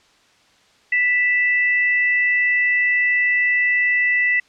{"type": "tone pair together", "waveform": "sine", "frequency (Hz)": [1975.5, 2637], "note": ["B6", "E7"], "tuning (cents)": [0, 0], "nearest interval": "perfect fourth", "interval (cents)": 500, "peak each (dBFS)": [-15, -25], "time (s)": [0.92, 4.4], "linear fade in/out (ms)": 5, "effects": ["white hiss -55 dBFS RMS until 4.48 s", "low-pass 5000 Hz 12 dB/octave"]}